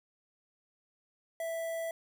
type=tone with notch filter; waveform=square; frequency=659.3 Hz; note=E5; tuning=in tune; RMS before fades=-36 dBFS; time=1.4-1.91 s; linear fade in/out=2 ms; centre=4200 Hz; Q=0.79; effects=none